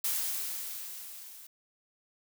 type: noise with level ramp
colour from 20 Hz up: blue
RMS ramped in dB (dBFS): -30 to -50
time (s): 0.04-1.47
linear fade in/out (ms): 5
effects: none